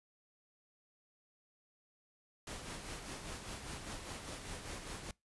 pink noise with tremolo, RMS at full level -44 dBFS, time 2.47-5.11 s, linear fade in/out 2 ms, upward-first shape sine, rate 5 Hz, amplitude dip 45%, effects noise-tail reverb RT60 0.2 s tail -24 dB re dry + resampled to 24000 Hz

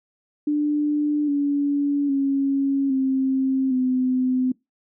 sine tone with pitch steps, 296.3 / 285.5 / 275.2 / 265.2 / 255.6 Hz, D4 / D4 / C#4 / C4 / C4, +15 / -49 / -12 / +23 / -40 cents, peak -18 dBFS, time 0.47-4.52 s, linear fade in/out 5 ms, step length 810 ms, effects noise-tail reverb RT60 0.2 s tail -23 dB re dry

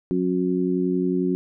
harmonic tone, 91.1 Hz, F#2, 26 cents flat, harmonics 2 / 3 / 4, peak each -24 / -24 / -24 dBFS, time 0.11-1.35 s, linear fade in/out 0 ms, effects none

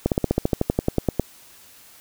slowing click train, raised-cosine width 2 ms, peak -5 dBFS, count 15, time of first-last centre 0.06-1.197 s, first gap 58 ms, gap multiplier 1.05, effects white hiss -49 dBFS RMS until 2 s

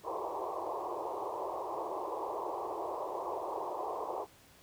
white band-pass noise, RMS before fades -38 dBFS, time 0.03-4.27 s, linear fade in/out 50 ms, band 330 to 1100 Hz, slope 96 dB/octave, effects pink hiss -60 dBFS RMS until 4.62 s + high-pass 60 Hz 12 dB/octave

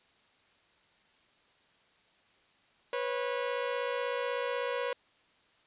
sawtooth tone pair together, 489.6 / 545.8 Hz, B4 / C#5, -15 / -27 cents, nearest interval major second, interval 188 cents, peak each -29 / -31 dBFS, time 2.93-4.93 s, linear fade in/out 2 ms, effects white hiss -66 dBFS RMS until 5.66 s + resampled to 8000 Hz

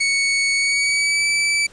sawtooth tone with pitch glide, 2222 to 2311 Hz, C#7 to D7, +4 to -28 cents, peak -13 dBFS, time 0-1.67 s, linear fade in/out 10 ms, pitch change +68 cents, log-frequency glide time 0.55-1.27 s, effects pink hiss -48 dBFS RMS until 1.72 s + resampled to 22050 Hz

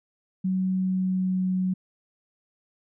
sine tone with pitch glide, 187.1 to 185.38 Hz, F#3 to F#3, +20 to +4 cents, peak -22 dBFS, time 0.44-1.74 s, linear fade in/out 10 ms, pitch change -16 cents, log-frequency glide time 0.71-1.48 s, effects none

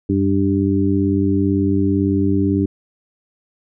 harmonic tone with a mistuned harmonic, 98 Hz, G2, in tune, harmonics 1 / 2 / 3 / 4, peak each -20 / -20 / -17 / -23 dBFS, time 0.09-2.66 s, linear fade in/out 5 ms, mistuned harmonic 1, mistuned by -65 cents, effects none

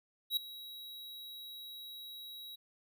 square tone with ADSR envelope, 3860 Hz, B7, 40 cents flat, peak -28 dBFS, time 0.3-2.56 s, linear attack 68 ms, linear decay 5 ms, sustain -18 dB, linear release 13 ms, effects none

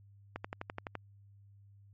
click train, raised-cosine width 0.5 ms, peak -23 dBFS, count 8, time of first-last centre 0.36-0.953 s, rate 11.8 Hz, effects added 100 Hz sine -56 dBFS peak until 1.93 s + MP3 32 kbps

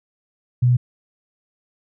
sine tone, 123.47 Hz, B2, in tune, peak -12 dBFS, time 0.62-0.77 s, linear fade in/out 10 ms, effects none

